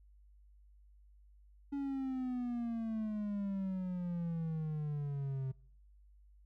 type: exponential sweep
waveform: triangle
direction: down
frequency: 283.4 to 130.81 Hz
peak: -33 dBFS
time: 1.72-5.52 s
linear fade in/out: 10 ms
effects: noise-tail reverb RT60 0.6 s tail -24 dB re dry + added 50 Hz sine -59 dBFS peak until 6.45 s